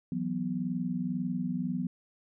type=chord; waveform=sine; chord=E suspended second; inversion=none; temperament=equal; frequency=164.81 / 185 / 246.9 Hz; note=E3 / F#3 / B3; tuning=0 / 0 / 0 cents; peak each=-36 / -33 / -33 dBFS; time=0.12-1.87 s; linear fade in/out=2 ms; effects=none